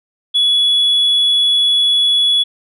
sine tone, 3392 Hz, G#7, 36 cents sharp, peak -8 dBFS, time 0.34-2.44 s, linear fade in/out 20 ms, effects tanh soft clip ceiling -8 dBFS

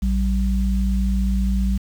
sine tone pair together, 57.36 / 192.4 Hz, A#1 / G3, -27 / -32 cents, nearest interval octave + major sixth, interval 2095 cents, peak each -18 / -22 dBFS, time 0.02-1.78 s, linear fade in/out 10 ms, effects 7-bit

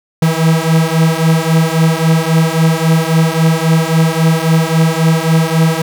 45% pulse beating tone pair, 160 / 163.7 Hz, D#3 / E3, +49 / -12 cents, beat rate 3.7 Hz, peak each -12 dBFS, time 0.22-5.82 s, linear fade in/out 5 ms, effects none

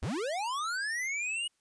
square linear sweep, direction up, 48.69 to 2919 Hz, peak -32 dBFS, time 0.02-1.48 s, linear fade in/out 10 ms, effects white hiss -75 dBFS RMS until 1.6 s + resampled to 22050 Hz

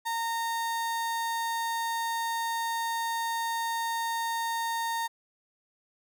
35% pulse tone, 920 Hz, A#5, 23 cents flat, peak -27 dBFS, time 0.05-5.08 s, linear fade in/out 20 ms, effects none

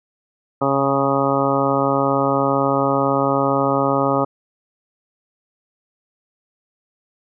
harmonic tone with a mistuned harmonic, 137.9 Hz, C#3, 9 cents flat, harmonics 1 / 2 / 3 / 4 / 5 / 6 / 7 / 8 / 9, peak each -26 / -22 / -24 / -21 / -26 / -25 / -27 / -27 / -23 dBFS, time 0.61-4.25 s, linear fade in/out 10 ms, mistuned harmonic 1, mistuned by -19 cents, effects none

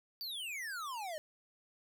square exponential sweep, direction down, 4700 to 594 Hz, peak -40 dBFS, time 0.21-1.18 s, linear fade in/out 0 ms, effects none

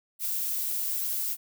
violet noise, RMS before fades -30 dBFS, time 0.19-1.37 s, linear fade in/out 50 ms, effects none

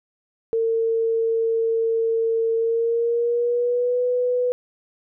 sine tone with pitch glide, 453.7 to 494.8 Hz, A#4 to B4, -47 to +3 cents, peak -18 dBFS, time 0.53-4.52 s, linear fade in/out 0 ms, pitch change +150 cents, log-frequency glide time 2.55-4.01 s, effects none

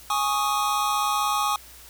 square chord, Ab suspended fourth, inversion none, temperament equal, 830.6 / 1108.7 / 1244.5 Hz, Ab5 / Db6 / Eb6, 0 / 0 / 0 cents, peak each -27 dBFS, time 0.1-1.56 s, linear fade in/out 2 ms, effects added 60 Hz sine -52 dBFS peak until 1.89 s + white hiss -47 dBFS RMS until 1.89 s

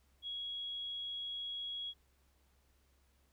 sine tone, 3322 Hz, G#7, in tune, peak -39 dBFS, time 0.22-1.94 s, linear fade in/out 50 ms, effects added 67 Hz sine -70 dBFS peak until 3.32 s + pink hiss -75 dBFS RMS until 3.32 s

